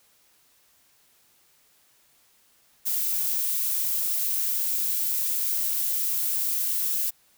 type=noise; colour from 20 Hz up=violet; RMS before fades=-26 dBFS; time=2.85-7.11 s; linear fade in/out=20 ms; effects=white hiss -62 dBFS RMS until 7.37 s